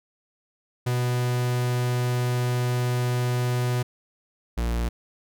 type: tone pair in turn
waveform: 45% pulse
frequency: 123.5 / 58.28 Hz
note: B2 / A#1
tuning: 0 / 0 cents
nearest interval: octave + minor second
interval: 1300 cents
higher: first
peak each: -22 / -23 dBFS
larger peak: first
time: 0.86-3.83 / 4.57-4.89 s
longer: first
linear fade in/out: 10 ms
effects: none